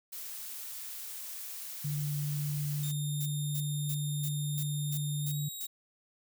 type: noise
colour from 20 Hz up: blue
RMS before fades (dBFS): -42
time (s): 0.12-2.92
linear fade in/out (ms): 10
type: tone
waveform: sine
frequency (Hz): 146.83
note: D3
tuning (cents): 0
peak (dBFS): -31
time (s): 1.84-5.49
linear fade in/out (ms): 10
type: tone with pitch glide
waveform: 10% pulse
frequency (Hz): 3657 to 3810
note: A#7 to A#7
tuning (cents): -34 to +37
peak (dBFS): -33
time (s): 2.83-5.67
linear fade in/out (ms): 5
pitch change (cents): +71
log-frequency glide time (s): 5.21-5.38
type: noise bursts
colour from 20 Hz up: violet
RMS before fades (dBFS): -39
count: 8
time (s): 3.2-5.664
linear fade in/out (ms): 10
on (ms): 63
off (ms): 280
effects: none